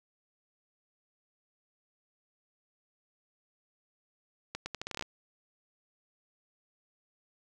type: accelerating click train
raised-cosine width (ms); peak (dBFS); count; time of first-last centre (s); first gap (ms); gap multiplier
0.2; -19; 11; 4.55-5.024; 110; 0.79
effects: none